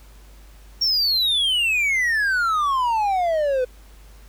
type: exponential sweep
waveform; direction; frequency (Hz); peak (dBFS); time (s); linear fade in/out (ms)
triangle; down; 5588 to 493.9; -16; 0.81-3.65; 10
effects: added 50 Hz sine -43 dBFS peak until 4.28 s + pink hiss -53 dBFS RMS until 4.28 s